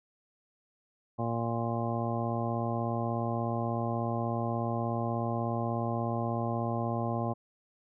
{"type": "harmonic tone", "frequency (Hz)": 116.54, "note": "A#2", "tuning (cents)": 0, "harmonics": [1, 2, 3, 4, 5, 6, 7, 9], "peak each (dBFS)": [-33, -35, -39, -42, -38, -38, -39, -40], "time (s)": [1.18, 7.34], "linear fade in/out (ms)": 20, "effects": []}